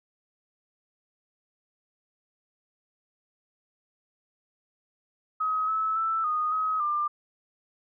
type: tone with pitch steps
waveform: sine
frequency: 1269 / 1300 / 1323 / 1236 / 1270 / 1194 Hz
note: D#6 / E6 / E6 / D#6 / D#6 / D6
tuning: +34 / -24 / +6 / -12 / +35 / +28 cents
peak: -24 dBFS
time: 5.4-7.08 s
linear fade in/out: 10 ms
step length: 280 ms
effects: none